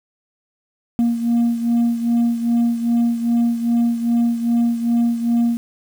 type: beating tone pair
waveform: sine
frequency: 234.4 / 236.9 Hz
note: A#3 / A#3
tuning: +10 / +28 cents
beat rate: 2.5 Hz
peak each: -14 / -19 dBFS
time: 0.99-5.57 s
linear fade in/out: 0 ms
effects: tanh soft clip ceiling -12 dBFS + 7-bit